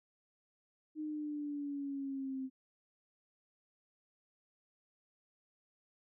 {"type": "exponential sweep", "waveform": "sine", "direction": "down", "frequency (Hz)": [308.8, 261.2], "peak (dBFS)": -37, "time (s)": [0.95, 2.5], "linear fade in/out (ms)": 50, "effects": []}